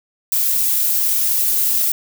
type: noise with flanger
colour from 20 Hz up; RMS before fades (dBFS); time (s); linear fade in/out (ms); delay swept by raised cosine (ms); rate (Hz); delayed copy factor
violet; -17; 0.32-1.92; 2; 1.3 to 4.2; 2.8; -0.6
effects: none